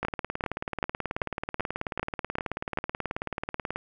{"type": "two click trains", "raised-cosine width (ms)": 0.5, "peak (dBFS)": [-12, -15], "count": [8, 70], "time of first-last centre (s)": [[0.05, 2.774], [0.03, 3.76]], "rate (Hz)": [2.57, 18.5], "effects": []}